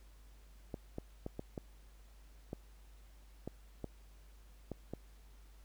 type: clicks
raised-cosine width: 2 ms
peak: -27 dBFS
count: 10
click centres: 0.742 / 0.984 / 1.264 / 1.394 / 1.578 / 2.531 / 3.476 / 3.843 / 4.717 / 4.936 s
effects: added 50 Hz sine -56 dBFS peak until 5.64 s + pink hiss -68 dBFS RMS until 5.64 s